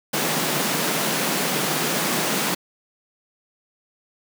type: high-pass noise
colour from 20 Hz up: pink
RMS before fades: -23 dBFS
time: 0.13-2.55 s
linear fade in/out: 10 ms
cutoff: 140 Hz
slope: 96 dB/octave
effects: none